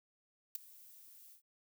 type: noise with ADSR envelope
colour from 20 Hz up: violet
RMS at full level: -35 dBFS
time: 0.55-1.42 s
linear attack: 3 ms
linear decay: 11 ms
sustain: -23 dB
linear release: 100 ms
effects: none